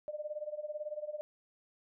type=tone with tremolo; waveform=sine; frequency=602 Hz; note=D5; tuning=43 cents sharp; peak=-34 dBFS; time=0.08-1.21 s; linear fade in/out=0 ms; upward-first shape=sine; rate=18 Hz; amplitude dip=85%; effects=none